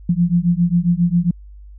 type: beating tone pair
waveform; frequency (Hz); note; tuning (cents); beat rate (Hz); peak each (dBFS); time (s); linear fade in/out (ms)
sine; 170 / 177.4; F3 / F3; -46 / +27; 7.4; -16; 0.09-1.31; 5
effects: added 50 Hz sine -36 dBFS peak until 1.78 s